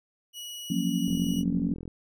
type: tone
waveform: sawtooth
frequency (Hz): 2919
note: F#7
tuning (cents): -24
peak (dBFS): -34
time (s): 0.33-1.44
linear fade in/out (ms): 50
type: chord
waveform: sine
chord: Gb major seventh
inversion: third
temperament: just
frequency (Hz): 173.43 / 185 / 231.2 / 277.5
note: F3 / Gb3 / Bb3 / Db4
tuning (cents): -12 / 0 / -14 / +2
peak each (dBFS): -30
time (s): 0.7-1.74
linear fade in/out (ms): 5
type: click train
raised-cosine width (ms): 3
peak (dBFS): -26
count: 35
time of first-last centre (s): 1.08-1.878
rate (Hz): 42.6
effects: none